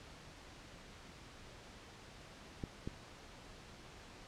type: clicks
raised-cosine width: 3 ms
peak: -27 dBFS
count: 2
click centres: 2.638 / 2.875 s
effects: pink hiss -55 dBFS RMS until 4.27 s + low-pass 6000 Hz 12 dB/octave